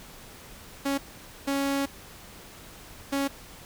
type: tone bursts at uneven times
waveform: sawtooth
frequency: 277.2 Hz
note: C#4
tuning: in tune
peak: -21 dBFS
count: 3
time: 0.85-0.98 / 1.47-1.86 / 3.12-3.28 s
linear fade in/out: 10 ms
effects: pink hiss -47 dBFS RMS until 3.65 s